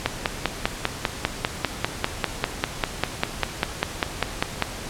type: click train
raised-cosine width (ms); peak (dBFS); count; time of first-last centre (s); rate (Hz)
0.3; -3; 24; 0.06-4.623; 5.04
effects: pink hiss -34 dBFS RMS until 4.89 s + low-pass 10000 Hz 12 dB/octave